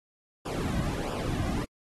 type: noise with flanger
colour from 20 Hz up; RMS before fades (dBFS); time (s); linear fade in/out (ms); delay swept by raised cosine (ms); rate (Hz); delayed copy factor
brown; -31; 0.45-1.65; 10; 0.48 to 2.28; 1.5; -0.8
effects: AAC 32 kbps